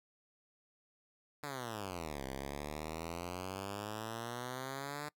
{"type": "exponential two-way sweep", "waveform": "5% pulse", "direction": "down then up", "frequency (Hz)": [150.1, 65.41, 150.1], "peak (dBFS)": -29, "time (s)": [1.43, 5.09], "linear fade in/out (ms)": 5, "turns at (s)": 2.25, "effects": ["noise-tail reverb RT60 0.1 s tail -23 dB re dry"]}